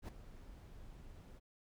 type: noise with ADSR envelope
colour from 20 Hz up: brown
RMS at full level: -40 dBFS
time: 0.02-1.4 s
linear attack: 64 ms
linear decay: 7 ms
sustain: -14 dB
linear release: 26 ms
effects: none